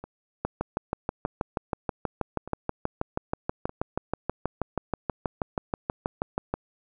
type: two click trains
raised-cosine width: 1 ms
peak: -12 / -24 dBFS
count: 39 / 4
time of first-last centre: 0.45-6.54 / 0.04-3.694 s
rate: 6.24 / 0.821 Hz
effects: none